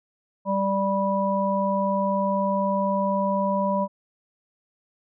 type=harmonic tone; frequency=196 Hz; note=G3; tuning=in tune; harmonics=1 / 3 / 5; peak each=-25 / -25 / -25 dBFS; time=0.45-3.88 s; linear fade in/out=50 ms; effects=none